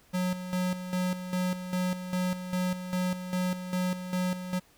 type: tone with tremolo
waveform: square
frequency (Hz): 182.3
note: F#3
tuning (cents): -25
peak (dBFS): -27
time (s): 0.13-4.6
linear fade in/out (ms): 20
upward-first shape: square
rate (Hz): 2.5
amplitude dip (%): 65
effects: pink hiss -61 dBFS RMS until 4.77 s